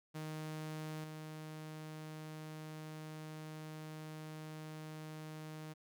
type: tone with level steps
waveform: sawtooth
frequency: 155.56 Hz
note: D#3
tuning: in tune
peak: -38 / -42 dBFS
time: 0.14-5.74 s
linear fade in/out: 20 ms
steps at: 1.04 s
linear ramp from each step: 2 ms
effects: none

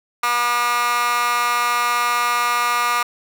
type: tone with high-pass filter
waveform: 15% pulse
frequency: 241 Hz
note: B3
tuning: 42 cents flat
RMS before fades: -19 dBFS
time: 0.23-3.03 s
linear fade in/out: 5 ms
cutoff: 1300 Hz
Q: 4.6
effects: none

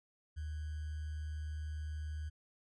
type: tone with sample-and-hold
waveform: sine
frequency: 76.6 Hz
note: D#2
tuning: 27 cents flat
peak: -38 dBFS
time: 0.36-2.3 s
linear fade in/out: 20 ms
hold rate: 1575 Hz
effects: resampled to 22050 Hz

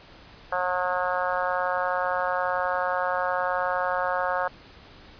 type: harmonic tone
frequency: 181.1 Hz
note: F#3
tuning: 37 cents flat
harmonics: 3 / 4 / 5 / 6 / 7 / 8 / 9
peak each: -29 / -30 / -31 / -32 / -32 / -33 / -34 dBFS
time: 0.52-4.48 s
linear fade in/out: 5 ms
effects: pink hiss -49 dBFS RMS until 5.19 s + resampled to 11025 Hz

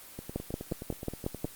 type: two click trains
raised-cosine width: 2 ms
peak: -24 / -17 dBFS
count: 13 / 7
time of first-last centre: 0.19-1.452 / 0.36-1.445 s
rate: 9.51 / 5.53 Hz
effects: white hiss -49 dBFS RMS until 1.55 s + Opus 24 kbps

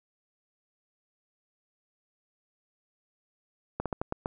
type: slowing click train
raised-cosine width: 1 ms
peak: -16 dBFS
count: 6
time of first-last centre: 3.8-4.259 s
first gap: 57 ms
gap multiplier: 1.24
effects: none

